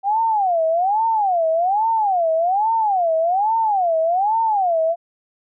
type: tone with vibrato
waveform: sine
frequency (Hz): 764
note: G5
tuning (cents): -45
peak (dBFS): -15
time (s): 0.03-4.96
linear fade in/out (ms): 50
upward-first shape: sine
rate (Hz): 1.2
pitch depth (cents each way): 300
effects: none